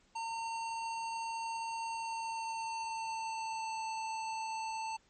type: tone with pitch glide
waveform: square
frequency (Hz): 910 to 888.7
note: A#5 to A5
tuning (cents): -42 to +17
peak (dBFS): -37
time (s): 0.15-4.97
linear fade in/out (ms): 10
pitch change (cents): -41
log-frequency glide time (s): 1.87-3.86
effects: pink hiss -69 dBFS RMS until 5.09 s + MP3 32 kbps